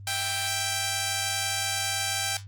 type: tone pair together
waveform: 5% pulse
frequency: 659.3 / 786 Hz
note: E5 / G5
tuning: 0 / +4 cents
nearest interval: minor third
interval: 304 cents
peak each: -25 / -15 dBFS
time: 0.07-2.37 s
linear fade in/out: 2 ms
effects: added 99 Hz sine -40 dBFS peak until 2.47 s + Opus 24 kbps